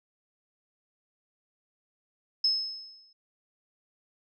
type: tone with exponential decay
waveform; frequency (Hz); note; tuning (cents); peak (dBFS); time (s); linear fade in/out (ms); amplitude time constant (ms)
sine; 5190; E8; -28; -20; 2.44-3.13; 5; 150
effects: none